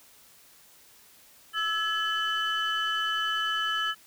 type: tone cluster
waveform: sine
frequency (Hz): 1312 / 1697 / 3014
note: E6 / G#6 / F#7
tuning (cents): -9 / +37 / +31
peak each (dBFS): -29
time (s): 1.53-3.95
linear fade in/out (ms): 50
effects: tanh soft clip ceiling -20 dBFS + white hiss -56 dBFS RMS until 4.06 s